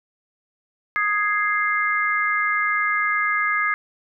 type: chord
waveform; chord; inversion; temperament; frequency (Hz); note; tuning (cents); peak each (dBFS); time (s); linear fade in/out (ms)
sine; Ab major; second; equal; 1244.5 / 1661.2 / 2093; Eb6 / Ab6 / C7; 0 / 0 / 0; -23; 0.96-3.74; 0
effects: none